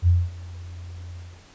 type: tone with ADSR envelope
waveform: sine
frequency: 87.5 Hz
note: F2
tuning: 4 cents sharp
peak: -12 dBFS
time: 0.02-1.45 s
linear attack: 56 ms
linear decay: 220 ms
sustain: -22 dB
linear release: 290 ms
effects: pink hiss -51 dBFS RMS until 1.54 s + resampled to 16000 Hz